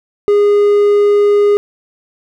triangle tone, 410.6 Hz, G#4, 20 cents flat, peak -5 dBFS, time 0.28-1.57 s, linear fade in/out 0 ms, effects none

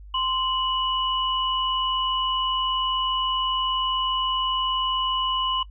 sine tone pair together, 1042 / 2947 Hz, C6 / F#7, -7 / -8 cents, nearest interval octave + tritone, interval 1799 cents, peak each -25 dBFS, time 0.14-5.63 s, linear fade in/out 5 ms, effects noise-tail reverb RT60 0.1 s tail -19 dB re dry + added 50 Hz sine -40 dBFS peak until 5.7 s

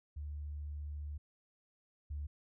sine tone pair in turn, 73.8 / 73.21 Hz, D2 / D2, +9 / -5 cents, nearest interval unison, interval 14 cents, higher first, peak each -39 / -37 dBFS, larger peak second, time 0.16-1.18 / 2.1-2.27 s, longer first, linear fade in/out 10 ms, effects tanh soft clip ceiling -33 dBFS

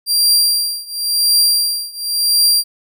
sawtooth tone with tremolo, 4744 Hz, D8, 17 cents sharp, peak -6 dBFS, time 0.06-2.64 s, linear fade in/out 50 ms, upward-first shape triangle, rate 0.94 Hz, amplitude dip 95%, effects none

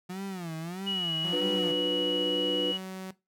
35% pulse tone with vibrato, 177.2 Hz, F3, 25 cents sharp, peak -33 dBFS, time 0.09-1.72 s, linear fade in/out 10 ms, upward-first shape sine, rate 1.6 Hz, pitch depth 180 cents each way
sine tone, 2921 Hz, F#7, 23 cents flat, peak -29 dBFS, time 0.86-2.78 s, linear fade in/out 20 ms
sawtooth tone with pitch glide, 185 to 188.23 Hz, F#3 to F#3, 0 to +30 cents, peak -33 dBFS, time 1.24-3.11 s, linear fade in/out 5 ms, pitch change +30 cents, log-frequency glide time 2.14-2.56 s
sine chord, B diminished, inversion first, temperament just, 296.3 / 355.6 / 493.9 Hz, D4 / F4 / B4, +15 / +31 / 0 cents, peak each -32 / -34 / -30 dBFS, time 1.32-2.73 s, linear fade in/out 20 ms
effects noise-tail reverb RT60 0.2 s tail -17 dB re dry

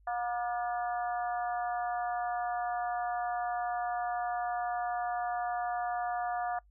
harmonic tone with a mistuned harmonic, 239.2 Hz, A#3, 45 cents sharp, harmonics 3 / 4 / 5 / 6 / 7, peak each -32 / -43 / -41 / -43 / -44 dBFS, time 0.07-6.59 s, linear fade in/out 5 ms, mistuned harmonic 7, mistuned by +43 cents, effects noise-tail reverb RT60 0.1 s tail -23 dB re dry + added 50 Hz sine -59 dBFS peak until 6.7 s

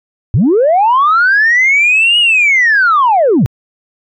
sine linear two-way sweep, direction up then down, 87.1 to 2919 to 93.9 Hz, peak -5 dBFS, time 0.34-3.46 s, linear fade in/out 0 ms, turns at 2.19 s, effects tanh soft clip ceiling -3 dBFS

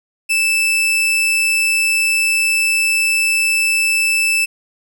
40% pulse tone, 2637 Hz, E7, in tune, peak -12 dBFS, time 0.29-4.46 s, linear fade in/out 20 ms, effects none

